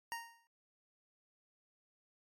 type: tone with exponential decay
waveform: 25% pulse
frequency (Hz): 930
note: A#5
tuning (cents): -4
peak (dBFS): -33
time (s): 0.12-0.47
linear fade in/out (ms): 0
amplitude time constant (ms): 76
effects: MP3 64 kbps